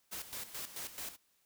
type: noise with tremolo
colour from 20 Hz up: white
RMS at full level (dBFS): -42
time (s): 0.11-1.17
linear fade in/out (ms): 20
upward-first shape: square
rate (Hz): 4.6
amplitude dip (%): 70
effects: white hiss -74 dBFS RMS until 1.45 s